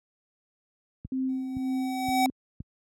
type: click train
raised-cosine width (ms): 5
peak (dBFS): -24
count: 4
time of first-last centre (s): 1.05-2.604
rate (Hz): 1.93
type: tone with tremolo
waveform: sine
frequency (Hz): 261.6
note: C4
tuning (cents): 0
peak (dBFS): -25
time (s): 1.12-2.3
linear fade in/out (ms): 2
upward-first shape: sine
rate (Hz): 2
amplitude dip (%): 50
type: tone with exponential growth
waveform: square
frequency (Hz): 759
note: F#5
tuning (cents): +44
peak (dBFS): -21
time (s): 1.29-2.26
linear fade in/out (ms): 1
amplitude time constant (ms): 210
effects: high-pass 60 Hz 12 dB/octave